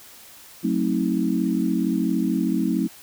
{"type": "chord", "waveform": "sine", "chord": "F# diminished seventh", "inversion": "none", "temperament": "just", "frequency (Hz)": [185, 222, 266.4, 319.7], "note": ["F#3", "A3", "C4", "Eb4"], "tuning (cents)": [0, 16, 31, 47], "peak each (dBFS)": -25, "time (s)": [0.63, 2.88], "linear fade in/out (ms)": 20, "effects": ["white hiss -46 dBFS RMS until 3.02 s"]}